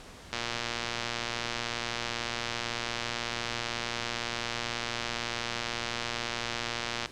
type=click train; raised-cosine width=0.2 ms; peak=-14 dBFS; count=795; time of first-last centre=0.33-7.059 s; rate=118 Hz; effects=pink hiss -48 dBFS RMS until 7.11 s + low-pass 7000 Hz 12 dB/octave